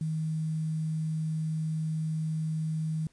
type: tone with quantisation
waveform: sine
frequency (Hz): 157.7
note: D#3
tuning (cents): +24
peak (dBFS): -28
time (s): 0.01-3.07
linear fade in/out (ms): 2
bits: 9
effects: pink hiss -67 dBFS RMS until 3.12 s + resampled to 24000 Hz